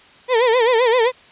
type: tone with vibrato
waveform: 35% pulse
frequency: 477.2 Hz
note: A#4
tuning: 41 cents sharp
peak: -11 dBFS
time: 0.28-1.12 s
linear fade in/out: 50 ms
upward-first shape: sine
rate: 7.7 Hz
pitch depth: 130 cents each way
effects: white hiss -47 dBFS RMS until 1.31 s + resampled to 8000 Hz